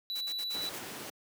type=tone; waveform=triangle; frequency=3951 Hz; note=B7; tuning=in tune; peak=-32 dBFS; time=0.1-0.69 s; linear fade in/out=0 ms
type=noise bursts; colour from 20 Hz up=white; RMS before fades=-44 dBFS; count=6; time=0.15-0.792 s; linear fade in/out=10 ms; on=62 ms; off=54 ms
type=noise; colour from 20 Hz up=pink; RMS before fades=-41 dBFS; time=0.54-1.1 s; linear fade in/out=5 ms
effects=high-pass 200 Hz 12 dB/octave